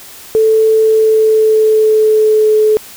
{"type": "tone with pitch glide", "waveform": "sine", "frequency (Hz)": [440, 430.2], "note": ["A4", "A4"], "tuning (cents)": [0, -39], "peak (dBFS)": -6, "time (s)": [0.35, 2.77], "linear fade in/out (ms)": 0, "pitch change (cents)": -39, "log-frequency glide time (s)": [0.8, 2.57], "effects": ["white hiss -34 dBFS RMS until 2.96 s"]}